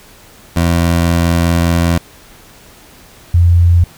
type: tone pair in turn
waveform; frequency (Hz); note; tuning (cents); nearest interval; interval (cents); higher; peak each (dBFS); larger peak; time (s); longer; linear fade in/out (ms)
20% pulse / sine; 84.9 / 86.43; F2 / F2; -48 / -17; unison; 31; second; -5; neither; 0.56-1.98 / 3.34-3.84; first; 5
effects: pink hiss -41 dBFS RMS until 3.97 s